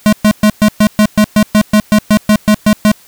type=tone bursts; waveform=square; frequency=211.9 Hz; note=G#3; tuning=35 cents sharp; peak=-5 dBFS; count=16; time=0.06-2.916 s; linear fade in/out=0 ms; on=66 ms; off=120 ms; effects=white hiss -43 dBFS RMS until 3.07 s